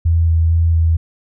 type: tone with vibrato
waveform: sine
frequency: 82.41 Hz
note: E2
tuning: in tune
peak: -10 dBFS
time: 0.05-0.97 s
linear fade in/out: 10 ms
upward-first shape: square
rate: 2.2 Hz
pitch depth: 13 cents each way
effects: none